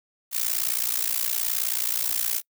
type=noise with amplitude modulation; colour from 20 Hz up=blue; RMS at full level=-22 dBFS; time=0.31-2.42 s; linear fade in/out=50 ms; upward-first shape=sine; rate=59 Hz; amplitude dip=90%; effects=noise-tail reverb RT60 0.1 s tail -26 dB re dry